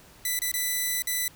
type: tone with dropouts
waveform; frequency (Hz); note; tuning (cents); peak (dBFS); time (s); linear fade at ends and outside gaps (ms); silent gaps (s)
5% pulse; 1991; B6; +14; -15; 0.25-1.28; 2; 0.391-0.418 / 0.516-0.539 / 1.022-1.071
effects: pink hiss -53 dBFS RMS until 1.35 s